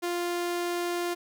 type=tone; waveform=sawtooth; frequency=349.2 Hz; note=F4; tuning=in tune; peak=-24 dBFS; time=0.02-1.15 s; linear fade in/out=20 ms; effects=none